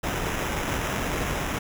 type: noise with sample-and-hold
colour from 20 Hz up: pink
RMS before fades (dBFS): -28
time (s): 0.03-1.59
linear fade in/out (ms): 10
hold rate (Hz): 4410
effects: none